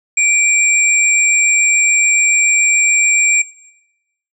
sine tone pair together, 2349 / 7471 Hz, D7 / A#8, 0 / +3 cents, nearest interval octave + minor sixth, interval 2003 cents, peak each -13 dBFS, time 0.17-3.42 s, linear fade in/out 5 ms, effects noise-tail reverb RT60 0.9 s tail -18 dB re dry

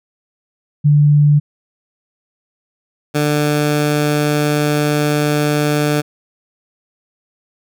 sine / 15% pulse tone pair in turn, 147.1 / 148.47 Hz, D3 / D3, +3 / +19 cents, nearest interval unison, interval 16 cents, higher second, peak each -7 dBFS, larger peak neither, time 0.84-1.4 / 3.14-6.02 s, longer second, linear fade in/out 20 ms, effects none

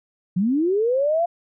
sine linear sweep, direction up, 169 to 701 Hz, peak -17 dBFS, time 0.36-1.26 s, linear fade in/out 10 ms, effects none

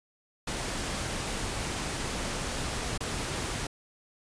pink noise with dropouts, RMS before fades -33 dBFS, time 0.47-3.67 s, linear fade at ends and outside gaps 5 ms, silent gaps 2.978-3.005 s, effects resampled to 22050 Hz

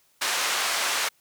pink band-pass noise, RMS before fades -26 dBFS, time 0.21-1.09 s, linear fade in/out 10 ms, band 960 to 8800 Hz, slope 12 dB/octave, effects white hiss -64 dBFS RMS until 1.2 s

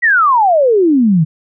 sine exponential sweep, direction down, 1975.5 to 149.1 Hz, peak -7 dBFS, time 0.02-1.25 s, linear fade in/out 20 ms, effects none

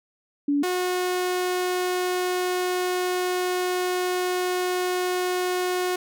sine / sawtooth tone pair in turn, 286.5 / 363 Hz, D4 / F#4, -43 / -33 cents, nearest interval major third, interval 410 cents, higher second, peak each -19 dBFS, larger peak neither, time 0.48-0.63 / 0.63-5.96 s, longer second, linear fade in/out 5 ms, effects none

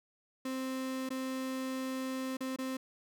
35% pulse tone with dropouts, 261.6 Hz, C4, in tune, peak -33 dBFS, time 0.45-2.77 s, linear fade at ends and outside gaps 5 ms, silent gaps 1.091-1.104 / 2.37-2.406 / 2.562-2.586 s, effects none

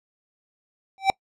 square tone with exponential growth, 775 Hz, G5, 20 cents flat, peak -12 dBFS, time 0.98-1.1 s, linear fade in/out 0 ms, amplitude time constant 25 ms, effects noise-tail reverb RT60 0.1 s tail -24 dB re dry + low-pass 5000 Hz 12 dB/octave

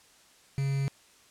triangle tone with quantisation, 137.5 Hz, C#3, 14 cents flat, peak -24 dBFS, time 0.58-0.88 s, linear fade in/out 0 ms, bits 7, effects white hiss -59 dBFS RMS until 1.3 s + low-pass 9000 Hz 12 dB/octave

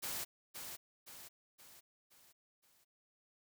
white noise with echo, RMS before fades -41 dBFS, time 0.02-0.25 s, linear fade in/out 20 ms, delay 520 ms, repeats 5, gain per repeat -6 dB, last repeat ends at 2.85 s, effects none

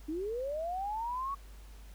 sine linear sweep, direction up, 294.5 to 1131 Hz, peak -33 dBFS, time 0.08-1.35 s, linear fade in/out 10 ms, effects added 50 Hz sine -48 dBFS peak until 1.94 s + pink hiss -60 dBFS RMS until 1.94 s

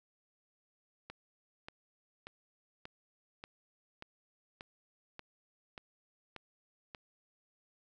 click train, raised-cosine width 0.3 ms, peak -29 dBFS, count 11, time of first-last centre 1.1-6.948 s, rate 1.71 Hz, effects none

